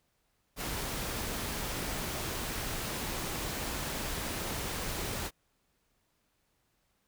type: noise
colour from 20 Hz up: pink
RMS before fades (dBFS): -36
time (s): 0.56-5.31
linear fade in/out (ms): 50
effects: pink hiss -75 dBFS RMS until 7.07 s